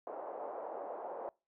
pink band-pass noise, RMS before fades -43 dBFS, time 0.07-1.29 s, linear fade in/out 0 ms, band 490 to 830 Hz, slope 24 dB/octave, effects noise-tail reverb RT60 0.3 s tail -26 dB re dry

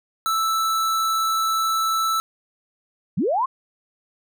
square tone, 1318.5 Hz, E6, in tune, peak -20 dBFS, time 0.26-2.2 s, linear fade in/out 0 ms
sine linear sweep, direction up, 130 to 1106 Hz, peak -18 dBFS, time 3.17-3.46 s, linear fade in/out 10 ms
effects none

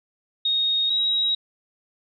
sine tone pair in turn, 3729 / 3827 Hz, A#7 / A#7, 0 / +45 cents, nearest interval unison, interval 45 cents, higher second, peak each -19 dBFS, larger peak neither, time 0.45-0.9 / 0.9-1.35 s, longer neither, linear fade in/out 5 ms, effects none

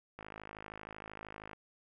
click train, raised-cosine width 0.5 ms, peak -30 dBFS, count 72, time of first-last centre 0.19-1.532 s, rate 52.9 Hz, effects none

